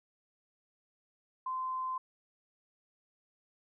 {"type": "tone", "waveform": "sine", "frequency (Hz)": 1034, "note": "C6", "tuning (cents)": -21, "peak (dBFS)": -33, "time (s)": [1.46, 1.98], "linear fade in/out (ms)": 5, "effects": []}